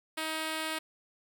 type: tone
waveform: 5% pulse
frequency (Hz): 316.3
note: D#4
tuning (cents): +29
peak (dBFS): -21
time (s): 0.17-0.79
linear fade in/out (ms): 10
effects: none